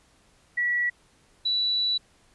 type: tone pair in turn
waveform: sine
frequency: 1939 / 3946 Hz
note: B6 / B7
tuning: -32 / -2 cents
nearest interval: octave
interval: 1230 cents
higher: second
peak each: -22 dBFS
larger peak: neither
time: 0.57-0.9 / 1.45-1.98 s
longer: second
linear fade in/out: 10 ms
effects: pink hiss -61 dBFS RMS until 2.34 s + resampled to 24000 Hz